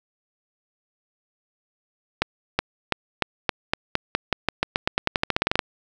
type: accelerating click train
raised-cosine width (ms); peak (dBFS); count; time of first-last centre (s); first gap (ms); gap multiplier
0.3; -3; 24; 2.22-5.592; 370; 0.9
effects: 7-bit